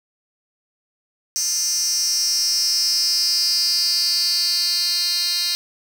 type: tone with high-pass filter sweep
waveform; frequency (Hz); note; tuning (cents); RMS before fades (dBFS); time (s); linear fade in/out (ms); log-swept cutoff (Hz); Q
10% pulse; 349.2; F4; 0; -20; 1.36-5.55; 0; 6100 to 4000; 7.4
effects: none